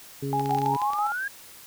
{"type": "harmonic tone", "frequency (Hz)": 138.59, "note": "C#3", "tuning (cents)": 0, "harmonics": [1, 2, 3], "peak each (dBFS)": [-30, -32, -32], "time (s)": [0.22, 0.77], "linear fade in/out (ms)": 10}
{"type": "tone with tremolo", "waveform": "sine", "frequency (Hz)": 830.6, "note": "G#5", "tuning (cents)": 0, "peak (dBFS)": -23, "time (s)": [0.33, 1.12], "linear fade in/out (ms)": 0, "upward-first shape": "square", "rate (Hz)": 6.1, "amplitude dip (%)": 50}
{"type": "clicks", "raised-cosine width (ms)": 0.2, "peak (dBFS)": -20, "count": 10, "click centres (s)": [0.396, 0.459, 0.509, 0.548, 0.586, 0.618, 0.661, 0.749, 0.817, 0.934]}
{"type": "exponential sweep", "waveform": "sine", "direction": "up", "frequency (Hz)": [740, 1661.2], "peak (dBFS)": -27, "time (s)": [0.5, 1.28], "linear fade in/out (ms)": 5}
{"effects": ["white hiss -47 dBFS RMS until 1.66 s"]}